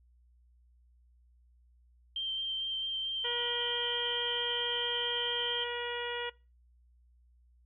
sine tone with vibrato, 3141 Hz, G7, 3 cents sharp, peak -32 dBFS, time 2.16-5.64 s, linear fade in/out 2 ms, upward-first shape triangle, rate 4.5 Hz, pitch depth 13 cents each way
harmonic tone, 480 Hz, B4, 49 cents flat, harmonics 1 / 2 / 3 / 4 / 5 / 6 / 7, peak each -39 / -41 / -43 / -41 / -46 / -41 / -44 dBFS, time 3.24-6.3 s, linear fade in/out 10 ms
effects noise-tail reverb RT60 0.3 s tail -22 dB re dry + added 60 Hz sine -61 dBFS peak until 7.65 s

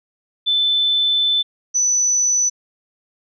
sine tone pair in turn, 3520 / 5978 Hz, A7 / F#8, 0 / +17 cents, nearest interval major sixth, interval 917 cents, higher second, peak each -14 dBFS, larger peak neither, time 0.46-1.43 / 1.74-2.5 s, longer first, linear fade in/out 20 ms, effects none

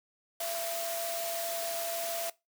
sine tone in noise, 675 Hz, E5, 41 cents sharp, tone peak -35 dBFS, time 0.4-2.3 s, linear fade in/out 5 ms, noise white, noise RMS -37 dBFS, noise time 0.4-2.3 s, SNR -1 dB, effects noise-tail reverb RT60 0.2 s tail -19 dB re dry + high-pass 400 Hz 12 dB/octave

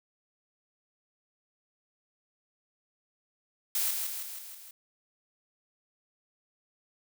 blue noise with echo, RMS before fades -29 dBFS, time 3.75-3.91 s, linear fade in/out 2 ms, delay 160 ms, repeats 5, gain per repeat -4 dB, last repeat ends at 4.71 s, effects none

